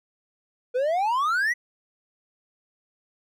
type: exponential sweep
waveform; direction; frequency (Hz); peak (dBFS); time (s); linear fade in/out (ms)
triangle; up; 480 to 2007; -19; 0.74-1.54; 20
effects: none